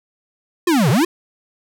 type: linear two-way sweep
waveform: square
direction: down then up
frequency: 368.9 to 113.2 to 368.9 Hz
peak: -13 dBFS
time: 0.67-1.05 s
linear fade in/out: 5 ms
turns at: 0.9 s
effects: none